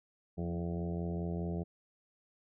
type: harmonic tone with a mistuned harmonic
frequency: 84.9 Hz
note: F2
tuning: 48 cents flat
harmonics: 1 / 2 / 3 / 4 / 5 / 6 / 7 / 8 / 9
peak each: -39 / -36 / -51 / -44 / -44 / -53 / -50 / -49 / -55 dBFS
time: 0.37-1.64 s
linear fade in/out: 20 ms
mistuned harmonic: 2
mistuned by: +32 cents
effects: none